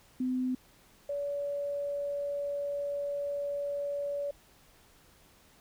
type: tone pair in turn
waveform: sine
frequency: 254.8 / 571 Hz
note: C4 / D5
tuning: -46 / -49 cents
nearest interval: octave + major second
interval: 1397 cents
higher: second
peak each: -28 / -31 dBFS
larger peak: first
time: 0.2-0.55 / 1.09-4.31 s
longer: second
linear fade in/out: 5 ms
effects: pink hiss -61 dBFS RMS until 5.6 s